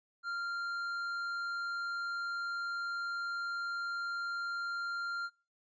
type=tone with hard clipping; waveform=sine; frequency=1390 Hz; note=F6; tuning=9 cents flat; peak=-36 dBFS; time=0.23-5.3 s; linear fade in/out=50 ms; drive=6 dB; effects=noise-tail reverb RT60 0.3 s tail -19 dB re dry + resampled to 16000 Hz